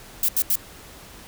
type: noise bursts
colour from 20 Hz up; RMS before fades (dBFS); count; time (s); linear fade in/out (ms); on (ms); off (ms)
violet; -20; 3; 0.23-0.556; 2; 56; 79
effects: pink hiss -44 dBFS RMS until 1.27 s